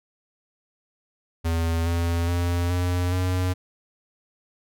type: tone with pitch steps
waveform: square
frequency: 82.8 / 84.88 / 87.02 / 89.21 / 91.45 Hz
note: E2 / F2 / F2 / F2 / F#2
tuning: +8 / -49 / -6 / +37 / -20 cents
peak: -22 dBFS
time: 1.44-3.54 s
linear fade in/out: 20 ms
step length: 420 ms
effects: none